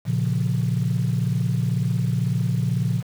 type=chord; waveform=sine; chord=Bb minor; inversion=none; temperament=equal; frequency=116.54 / 138.59 / 174.61 Hz; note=Bb2 / Db3 / F3; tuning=0 / 0 / 0 cents; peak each=-22 / -23 / -24 dBFS; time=0.05-3.03 s; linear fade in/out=50 ms; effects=tanh soft clip ceiling -13 dBFS + 7-bit